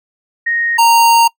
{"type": "tone pair in turn", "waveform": ["sine", "square"], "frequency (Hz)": [1864.7, 926.4], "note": ["A#6", "A#5"], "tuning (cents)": [0, -11], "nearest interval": "octave", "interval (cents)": 1211, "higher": "first", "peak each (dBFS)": [-13, -7], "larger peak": "second", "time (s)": [[0.46, 0.78], [0.78, 1.28]], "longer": "second", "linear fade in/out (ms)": 10, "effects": ["noise-tail reverb RT60 0.1 s tail -24 dB re dry"]}